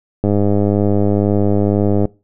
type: click train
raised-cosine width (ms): 2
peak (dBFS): -3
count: 186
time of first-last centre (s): 0.24-2.054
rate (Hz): 102
effects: noise-tail reverb RT60 0.3 s tail -23 dB re dry